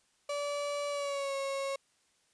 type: tone with pitch glide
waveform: 35% pulse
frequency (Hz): 577 to 547.5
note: D5 to C#5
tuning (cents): -31 to -22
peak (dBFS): -31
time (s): 0.29-1.76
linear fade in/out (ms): 5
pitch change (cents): -91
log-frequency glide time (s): 0.89-1.35
effects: white hiss -71 dBFS RMS until 2.33 s + resampled to 22050 Hz